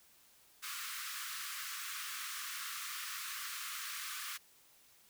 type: high-pass noise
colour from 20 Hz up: pink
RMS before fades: -43 dBFS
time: 0.62-4.38 s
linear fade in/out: 20 ms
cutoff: 1100 Hz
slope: 96 dB/octave
effects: white hiss -65 dBFS RMS until 5.09 s